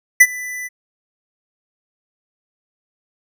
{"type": "tone with ADSR envelope", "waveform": "square", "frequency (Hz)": 1991, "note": "B6", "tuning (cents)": 14, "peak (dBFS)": -3, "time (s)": [0.2, 0.69], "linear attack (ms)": 10, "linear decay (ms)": 49, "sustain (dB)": -23, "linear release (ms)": 28, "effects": []}